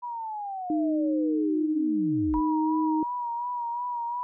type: linear sweep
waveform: sine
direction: down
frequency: 982 to 30.06 Hz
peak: -31 dBFS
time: 0.02-2.41 s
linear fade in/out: 20 ms
type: tone with pitch glide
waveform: sine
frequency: 308.9 to 312.9 Hz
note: D#4 to D#4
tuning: -12 to +10 cents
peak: -23 dBFS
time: 0.7-3.03 s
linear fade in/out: 2 ms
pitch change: +22 cents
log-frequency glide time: 2.42-2.63 s
type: tone with vibrato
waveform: sine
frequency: 960 Hz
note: B5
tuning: 49 cents flat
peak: -28 dBFS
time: 2.34-4.23 s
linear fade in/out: 0 ms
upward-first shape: sine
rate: 2.8 Hz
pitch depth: 44 cents each way
effects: none